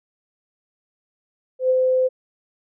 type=tone with ADSR envelope; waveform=sine; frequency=514 Hz; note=C5; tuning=31 cents flat; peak=-13 dBFS; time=1.59-2.09 s; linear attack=110 ms; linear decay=26 ms; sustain=-2 dB; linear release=26 ms; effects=none